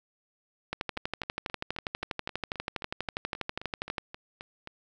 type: two click trains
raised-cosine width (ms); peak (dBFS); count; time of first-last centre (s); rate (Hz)
0.3; -15 / -24; 41 / 15; 0.73-3.982 / 0.97-4.674; 12.3 / 3.78
effects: none